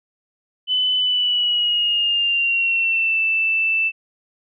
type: tone with pitch glide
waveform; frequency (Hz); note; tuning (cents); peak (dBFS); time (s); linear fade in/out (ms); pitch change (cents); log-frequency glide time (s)
sine; 3011 to 2652; F#7 to E7; +30 to +10; -16; 0.67-3.92; 50; -220; 0.97-3.2
effects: none